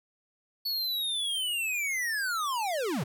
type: linear sweep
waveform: square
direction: down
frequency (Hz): 4451 to 107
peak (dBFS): -29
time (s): 0.65-3.04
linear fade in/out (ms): 10
effects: none